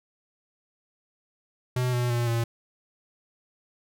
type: tone with pitch steps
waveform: square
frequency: 125.6 / 122.45 / 119.38 / 116.38 Hz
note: B2 / B2 / A#2 / A#2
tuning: +30 / -14 / +42 / -2 cents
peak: -24 dBFS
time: 1.76-2.44 s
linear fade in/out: 5 ms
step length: 170 ms
effects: none